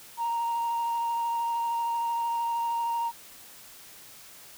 sine tone with vibrato, 932.3 Hz, A#5, in tune, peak -24 dBFS, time 0.17-3.12 s, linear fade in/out 50 ms, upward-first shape sine, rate 13 Hz, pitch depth 12 cents each way, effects tanh soft clip ceiling -24 dBFS + white hiss -49 dBFS RMS until 4.57 s

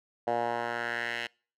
10% pulse tone with band-pass filter sweep, 118.4 Hz, A#2, 27 cents sharp, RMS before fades -32 dBFS, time 0.27-1.27 s, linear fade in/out 5 ms, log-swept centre 700 to 2500 Hz, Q 2.4, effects noise-tail reverb RT60 0.4 s tail -25 dB re dry

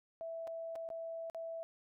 sine tone with dropouts, 659 Hz, E5, 1 cent flat, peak -40 dBFS, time 0.21-1.63 s, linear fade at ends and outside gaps 0 ms, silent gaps 0.472-0.476 / 0.755-0.759 / 0.889-0.902 / 1.299-1.347 s, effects none

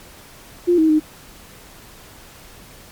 sine tone with pitch steps, 350.7 / 317.4 / 308.3 Hz, F4 / D#4 / D#4, +7 / +35 / -16 cents, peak -11 dBFS, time 0.67-1 s, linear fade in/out 20 ms, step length 110 ms, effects pink hiss -43 dBFS RMS until 2.91 s + MP3 96 kbps

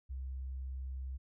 sine tone, 65.5 Hz, C2, 2 cents sharp, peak -38 dBFS, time 0.09-1.18 s, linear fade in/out 20 ms, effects none

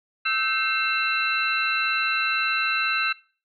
sine tone cluster, 1308 / 1550 / 2124 / 2689 / 4003 Hz, E6 / G6 / C7 / E7 / B7, -14 / -20 / +25 / +34 / +23 cents, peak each -27 / -27 / -33 / -24 / -30 dBFS, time 0.25-3.13 s, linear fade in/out 10 ms, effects noise-tail reverb RT60 0.4 s tail -21 dB re dry + MP3 48 kbps

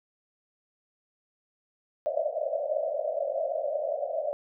pink band-pass noise, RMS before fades -30 dBFS, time 2.06-4.33 s, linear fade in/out 0 ms, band 550 to 660 Hz, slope 96 dB/octave, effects none

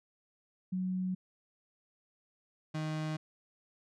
sine / 35% pulse tone pair in turn, 185 / 155.58 Hz, F#3 / D#3, 0 / 0 cents, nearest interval minor third, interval 300 cents, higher first, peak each -31 / -32 dBFS, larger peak first, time 0.72-1.15 / 2.74-3.17 s, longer neither, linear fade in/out 10 ms, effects low-pass 6000 Hz 12 dB/octave

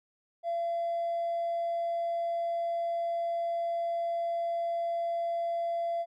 sine tone with hard clipping, 680 Hz, F5, 46 cents flat, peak -29 dBFS, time 0.43-6.06 s, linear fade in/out 50 ms, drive 1 dB, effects none

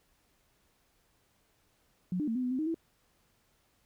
sine tone with pitch steps, 181.2 / 299.4 / 225.8 / 253.7 / 249.4 / 258.4 / 311.8 / 328.5 Hz, F#3 / D4 / A3 / B3 / B3 / C4 / D#4 / E4, -36 / +33 / +45 / +47 / +17 / -21 / +4 / -6 cents, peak -29 dBFS, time 2.12-2.744 s, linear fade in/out 2 ms, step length 78 ms, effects pink hiss -71 dBFS RMS until 3.85 s

